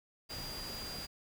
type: tone in noise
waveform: sine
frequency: 4801 Hz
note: D8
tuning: 37 cents sharp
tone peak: -43 dBFS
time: 0.29-1.07 s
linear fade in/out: 20 ms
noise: pink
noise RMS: -45 dBFS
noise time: 0.29-1.07 s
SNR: -1 dB
effects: none